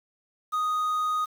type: tone with quantisation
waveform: triangle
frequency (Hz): 1244.5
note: D#6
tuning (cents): 0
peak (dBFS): -22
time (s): 0.52-1.26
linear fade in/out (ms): 20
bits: 8
effects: none